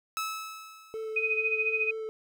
sawtooth tone with exponential decay, 1300 Hz, E6, 24 cents flat, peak -25 dBFS, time 0.17-1.42 s, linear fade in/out 0 ms, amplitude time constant 270 ms
triangle tone with vibrato, 440 Hz, A4, in tune, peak -31 dBFS, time 0.94-2.09 s, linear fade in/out 0 ms, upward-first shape sine, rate 4.2 Hz, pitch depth 12 cents each way
sine tone with tremolo, 2500 Hz, D#7, 8 cents sharp, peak -23 dBFS, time 1.16-1.91 s, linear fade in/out 5 ms, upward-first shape sine, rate 14 Hz, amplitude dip 70%
effects none

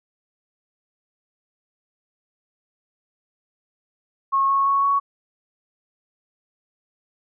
sine tone with pitch steps, 1090 / 1098.9 / 1107.8 / 1116.8 Hz, C#6 / C#6 / C#6 / C#6, -29 / -15 / -1 / +13 cents, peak -16 dBFS, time 4.32-5 s, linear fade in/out 20 ms, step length 170 ms, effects none

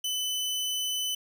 sawtooth tone, 3012 Hz, F#7, 30 cents sharp, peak -25 dBFS, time 0.04-1.15 s, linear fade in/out 5 ms, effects none

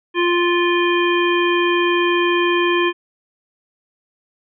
harmonic tone, 349.2 Hz, F4, in tune, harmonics 1 / 3 / 5 / 7 / 9, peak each -16 / -21 / -23 / -24 / -26 dBFS, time 0.14-2.93 s, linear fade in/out 50 ms, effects none

